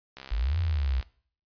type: click train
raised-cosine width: 0.2 ms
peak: -24 dBFS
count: 58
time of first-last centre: 0.17-1.027 s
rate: 66.5 Hz
type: exponential two-way sweep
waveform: sine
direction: up then down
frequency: 46.25 to 88.7 to 61.3 Hz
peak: -24 dBFS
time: 0.31-1.01 s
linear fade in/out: 10 ms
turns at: 0.59 s
effects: noise-tail reverb RT60 0.5 s tail -19 dB re dry + resampled to 11025 Hz